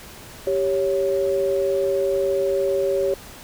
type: tone pair together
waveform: sine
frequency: 392 / 554.4 Hz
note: G4 / C#5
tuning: 0 / 0 cents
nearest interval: tritone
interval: 600 cents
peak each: -21 dBFS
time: 0.47-3.14 s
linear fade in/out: 2 ms
effects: pink hiss -41 dBFS RMS until 3.43 s